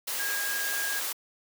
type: tone in noise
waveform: sine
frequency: 1632 Hz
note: G#6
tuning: 31 cents flat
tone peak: -31 dBFS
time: 0.19-1 s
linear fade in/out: 10 ms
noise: white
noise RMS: -32 dBFS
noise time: 0.07-1.13 s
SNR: -2 dB
effects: high-pass 400 Hz 12 dB/octave

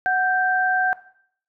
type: tone pair together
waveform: sine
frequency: 740 / 1568 Hz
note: F#5 / G6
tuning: 0 / 0 cents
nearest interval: octave + minor second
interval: 1300 cents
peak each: -20 dBFS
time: 0.06-0.93 s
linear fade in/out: 0 ms
effects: noise-tail reverb RT60 0.6 s tail -17 dB re dry

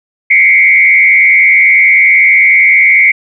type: tone with frequency modulation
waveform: sine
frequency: 2172 Hz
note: C#7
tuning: 36 cents flat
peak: -3 dBFS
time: 0.3-3.12 s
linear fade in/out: 10 ms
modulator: 89.2 Hz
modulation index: 1.4
effects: none

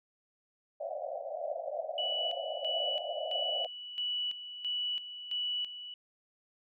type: band-pass noise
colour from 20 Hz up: pink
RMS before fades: -38 dBFS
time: 0.8-3.67 s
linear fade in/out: 10 ms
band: 550 to 720 Hz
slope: 96 dB/octave
type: tone with tremolo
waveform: sine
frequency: 2952 Hz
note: F#7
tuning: 5 cents flat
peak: -31 dBFS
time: 1.98-5.94 s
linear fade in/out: 2 ms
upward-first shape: square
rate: 1.5 Hz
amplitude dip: 70%
effects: none

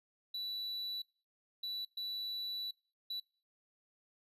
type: tone bursts at uneven times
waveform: triangle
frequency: 3951 Hz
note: B7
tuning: in tune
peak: -36 dBFS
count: 4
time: 0.34-1.02 / 1.63-1.85 / 1.97-2.71 / 3.1-3.2 s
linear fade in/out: 5 ms
effects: noise-tail reverb RT60 0.4 s tail -24 dB re dry + resampled to 32000 Hz

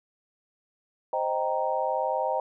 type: chord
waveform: sine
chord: C minor seventh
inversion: none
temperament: equal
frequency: 523.3 / 622.3 / 784 / 932.3 Hz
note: C5 / Eb5 / G5 / Bb5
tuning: 0 / 0 / 0 / 0 cents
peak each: -30 dBFS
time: 1.13-2.4 s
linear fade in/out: 2 ms
effects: none

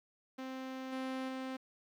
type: tone with level steps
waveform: sawtooth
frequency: 261.6 Hz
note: C4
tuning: in tune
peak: -37 / -33 / -35 dBFS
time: 0.38-1.57 s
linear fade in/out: 10 ms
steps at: 0.92 / 1.28 s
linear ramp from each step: 10 ms
effects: low-pass 4000 Hz 12 dB/octave + 11-bit

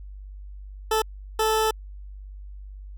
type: tone bursts at uneven times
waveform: 20% pulse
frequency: 437.9 Hz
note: A4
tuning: 8 cents flat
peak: -15 dBFS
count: 2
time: 0.91-1.02 / 1.39-1.71 s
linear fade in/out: 5 ms
effects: added 49 Hz sine -37 dBFS peak until 2.97 s

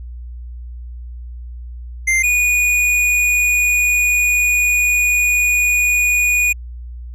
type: tone pair in turn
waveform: square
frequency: 2093 / 2459 Hz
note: C7 / D#7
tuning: 0 / -21 cents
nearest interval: minor third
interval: 279 cents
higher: second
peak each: -13 dBFS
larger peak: neither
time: 2.07-2.23 / 2.23-6.53 s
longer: second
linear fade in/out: 10 ms
effects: added 60 Hz sine -28 dBFS peak until 7.14 s + low-pass 12000 Hz 12 dB/octave

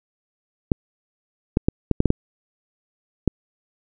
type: clicks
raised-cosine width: 3 ms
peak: -3 dBFS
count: 8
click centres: 0.718 / 1.571 / 1.685 / 1.913 / 2.004 / 2.057 / 2.104 / 3.277 s
effects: none

